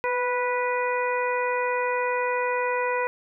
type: harmonic tone with a mistuned harmonic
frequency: 491.5 Hz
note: B4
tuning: 8 cents flat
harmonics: 1 / 2 / 3 / 4 / 5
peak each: -26 / -27 / -33 / -32 / -34 dBFS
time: 0.04-3.07 s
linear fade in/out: 0 ms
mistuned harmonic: 1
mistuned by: +19 cents
effects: none